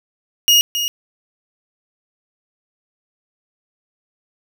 30% pulse tone with echo, 2866 Hz, F7, 44 cents sharp, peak -6 dBFS, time 0.48-0.61 s, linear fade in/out 0 ms, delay 270 ms, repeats 1, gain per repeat -9 dB, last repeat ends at 0.88 s, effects none

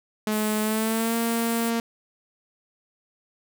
sawtooth tone with pitch glide, 214.1 to 230.8 Hz, A3 to A#3, -47 to -17 cents, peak -19 dBFS, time 0.27-1.8 s, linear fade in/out 2 ms, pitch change +130 cents, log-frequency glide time 0.61-1.16 s
pink high-pass noise, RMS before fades -35 dBFS, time 0.31-1.71 s, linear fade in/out 20 ms, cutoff 7200 Hz, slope 96 dB/octave
effects none

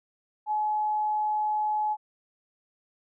sine tone, 850 Hz, G#5, 40 cents sharp, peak -24 dBFS, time 0.46-1.97 s, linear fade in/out 50 ms, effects none

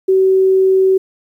sine tone, 380 Hz, F#4, 46 cents sharp, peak -8 dBFS, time 0.08-0.98 s, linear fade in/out 10 ms, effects 8-bit

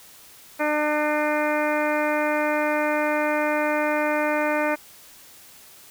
harmonic tone with a mistuned harmonic, 300 Hz, D4, 37 cents sharp, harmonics 1 / 2 / 3 / 4 / 5 / 6 / 7 / 8, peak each -27 / -24 / -28 / -32 / -30 / -33 / -32 / -33 dBFS, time 0.59-4.76 s, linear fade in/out 20 ms, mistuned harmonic 8, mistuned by +16 cents, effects white hiss -48 dBFS RMS until 5.9 s

